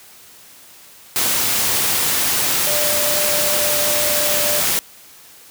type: tone in noise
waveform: sine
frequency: 593 Hz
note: D5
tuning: 17 cents sharp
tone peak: -23 dBFS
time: 2.67-4.6 s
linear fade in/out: 0 ms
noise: white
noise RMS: -18 dBFS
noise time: 1.16-4.79 s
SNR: -8 dB
effects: white hiss -44 dBFS RMS until 5.5 s + high-pass 60 Hz 12 dB/octave